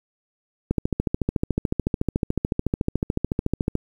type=click train; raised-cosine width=3 ms; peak=-8 dBFS; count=43; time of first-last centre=0.71-3.753 s; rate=13.8 Hz; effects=8-bit